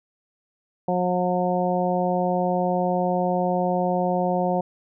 harmonic tone, 180 Hz, F#3, 47 cents flat, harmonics 1 / 2 / 3 / 4 / 5, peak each -25 / -29 / -25 / -25 / -30 dBFS, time 0.88-4.61 s, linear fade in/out 5 ms, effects none

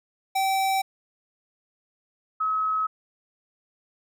square / sine tone pair in turn, 772 / 1281.7 Hz, G5 / E6, -27 / -49 cents, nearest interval major sixth, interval 878 cents, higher second, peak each -22 dBFS, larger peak neither, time 0.35-0.82 / 2.4-2.87 s, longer neither, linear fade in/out 10 ms, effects none

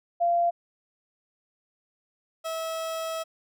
sine / 30% pulse tone pair in turn, 690 / 648.9 Hz, F5 / E5, -21 / -27 cents, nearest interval minor second, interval 106 cents, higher first, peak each -20 / -27 dBFS, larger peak first, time 0.2-0.51 / 2.44-3.24 s, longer second, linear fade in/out 20 ms, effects none

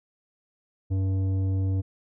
sine tone with tanh clipping, 95.5 Hz, G2, 45 cents flat, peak -24 dBFS, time 0.9-1.82 s, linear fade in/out 20 ms, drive 10 dB, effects none

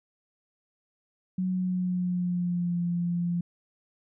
sine tone with pitch glide, 184.8 to 173.42 Hz, F#3 to F3, -2 to -12 cents, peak -25 dBFS, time 1.38-3.41 s, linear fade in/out 5 ms, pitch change -110 cents, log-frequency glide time 1.48-2.8 s, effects none

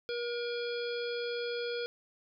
harmonic tone with a mistuned harmonic, 477.2 Hz, A#4, 41 cents sharp, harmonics 1 / 3 / 5 / 7 / 9 / 10, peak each -34 / -42 / -46 / -44 / -47 / -48 dBFS, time 0.09-1.86 s, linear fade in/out 0 ms, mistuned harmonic 10, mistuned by +40 cents, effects none

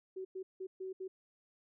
sine tone bursts at uneven times, 377.1 Hz, F#4, 33 cents sharp, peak -39 dBFS, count 5, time 0.16-0.25 / 0.35-0.43 / 0.6-0.67 / 0.8-0.93 / 1-1.08 s, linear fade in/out 10 ms, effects none

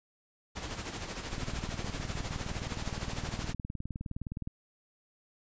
pink noise with tremolo, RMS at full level -37 dBFS, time 0.55-3.54 s, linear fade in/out 20 ms, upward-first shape sine, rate 13 Hz, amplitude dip 55%
click train, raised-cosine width 5 ms, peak -25 dBFS, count 62, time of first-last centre 1.33-4.474 s, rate 19.4 Hz
effects resampled to 16000 Hz

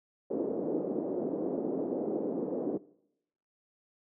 pink band-pass noise, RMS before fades -33 dBFS, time 0.3-2.78 s, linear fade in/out 10 ms, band 260 to 500 Hz, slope 24 dB/octave, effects noise-tail reverb RT60 0.8 s tail -21 dB re dry

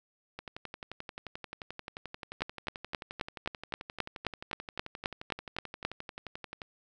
two click trains, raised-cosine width 0.3 ms, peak -24 / -14 dBFS, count 72 / 14, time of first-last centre 0.39-6.618 / 2.42-5.85 s, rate 11.4 / 3.79 Hz, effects none

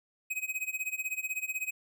square tone with tremolo, 2526 Hz, D#7, 26 cents sharp, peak -30 dBFS, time 0.3-1.71 s, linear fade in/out 10 ms, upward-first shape sine, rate 16 Hz, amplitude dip 90%, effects none

